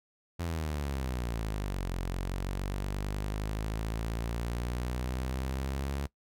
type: exponential two-way sweep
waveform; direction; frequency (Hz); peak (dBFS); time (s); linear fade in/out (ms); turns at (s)
sawtooth; down then up; 87.31 to 44.06 to 70.2; -28; 0.39-6.07; 10; 1.91
effects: noise-tail reverb RT60 0.1 s tail -21 dB re dry